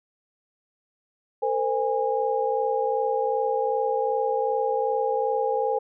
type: tone cluster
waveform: sine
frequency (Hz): 452.4 / 515 / 820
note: A4 / C5 / G#5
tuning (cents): +48 / -28 / -22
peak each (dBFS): -26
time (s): 1.42-5.79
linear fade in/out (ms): 10
effects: none